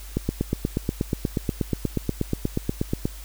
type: click train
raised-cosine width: 3 ms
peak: -9 dBFS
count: 25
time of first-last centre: 0.17-3.055 s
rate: 8.32 Hz
effects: added 50 Hz sine -37 dBFS peak until 3.24 s + white hiss -45 dBFS RMS until 3.24 s